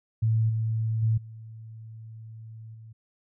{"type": "tone with level steps", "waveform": "sine", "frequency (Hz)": 111.4, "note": "A2", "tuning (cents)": 22, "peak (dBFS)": [-20, -24, -20, -40, -43], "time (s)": [0.22, 2.93], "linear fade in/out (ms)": 10, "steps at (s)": [0.49, 1.02, 1.17, 2.74], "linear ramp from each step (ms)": 10, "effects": []}